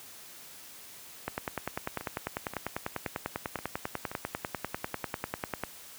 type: two click trains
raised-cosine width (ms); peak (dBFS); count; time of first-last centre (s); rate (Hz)
0.5; -16 / -23; 45 / 5; 1.28-5.636 / 2.01-4.115; 10.1 / 1.9
effects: white hiss -49 dBFS RMS until 5.98 s + high-pass 60 Hz 12 dB/octave